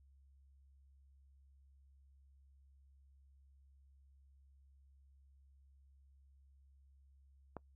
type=click; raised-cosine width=1 ms; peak=-30 dBFS; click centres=7.567 s; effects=noise-tail reverb RT60 0.1 s tail -25 dB re dry + added 68 Hz sine -63 dBFS peak until 7.75 s